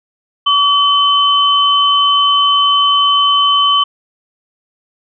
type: tone pair together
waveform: sine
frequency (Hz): 1143 / 3054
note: D6 / G7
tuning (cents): -47 / -46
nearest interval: octave + perfect fourth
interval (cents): 1701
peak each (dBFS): -11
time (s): 0.46-3.84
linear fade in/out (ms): 10
effects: none